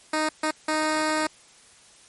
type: tone bursts at uneven times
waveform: 10% pulse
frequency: 310 Hz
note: D#4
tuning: 6 cents flat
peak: -14 dBFS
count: 3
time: 0.13-0.29 / 0.43-0.51 / 0.68-1.27 s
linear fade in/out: 5 ms
effects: white hiss -53 dBFS RMS until 2.08 s + MP3 48 kbps